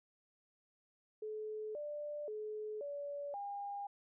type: tone with pitch steps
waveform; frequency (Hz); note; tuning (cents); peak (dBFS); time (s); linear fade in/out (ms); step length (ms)
sine; 430.2 / 591 / 427.4 / 573 / 807; A4 / D5 / G#4 / D5 / G#5; -39 / +11 / +50 / -43 / -50; -40; 1.22-3.87; 5; 530
effects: none